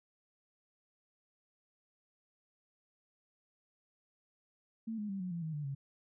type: tone with pitch steps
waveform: sine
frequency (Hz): 224.3 / 209.3 / 195.26 / 182.19 / 169.99 / 158.6 / 147.98 / 138.07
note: A3 / G#3 / G3 / F#3 / F3 / D#3 / D3 / C#3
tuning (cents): +34 / +14 / -7 / -26 / -46 / +33 / +13 / -7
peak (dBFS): -36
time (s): 4.87-5.75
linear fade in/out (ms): 10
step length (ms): 110
effects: none